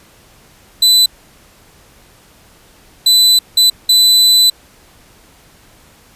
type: tone bursts at uneven times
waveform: 40% pulse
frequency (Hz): 4000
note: B7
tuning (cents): +21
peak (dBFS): -5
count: 4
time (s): 0.82-1.06 / 3.06-3.39 / 3.57-3.7 / 3.89-4.5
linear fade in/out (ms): 5
effects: pink hiss -46 dBFS RMS until 6.15 s + resampled to 32000 Hz